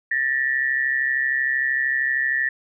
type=tone pair together; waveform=sine; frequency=1774 / 1907 Hz; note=A6 / A#6; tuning=+14 / +39 cents; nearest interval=minor second; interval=125 cents; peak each=-21 / -23 dBFS; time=0.11-2.49 s; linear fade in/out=5 ms; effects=none